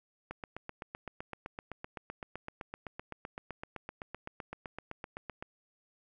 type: click train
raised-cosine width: 0.5 ms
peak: -25 dBFS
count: 41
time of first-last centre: 0.31-5.425 s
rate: 7.82 Hz
effects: none